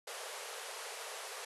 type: band-pass noise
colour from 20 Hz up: pink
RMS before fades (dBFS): -45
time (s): 0.07-1.45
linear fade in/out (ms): 5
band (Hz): 410 to 12000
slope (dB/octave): 96
effects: none